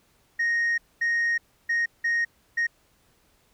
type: tone bursts at uneven times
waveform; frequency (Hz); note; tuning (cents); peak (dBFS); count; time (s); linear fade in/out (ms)
sine; 1864.7; A#6; 0; -19; 5; 0.39-0.78 / 1.01-1.38 / 1.69-1.86 / 2.04-2.25 / 2.57-2.67; 10
effects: tanh soft clip ceiling -20 dBFS + pink hiss -64 dBFS RMS until 3.53 s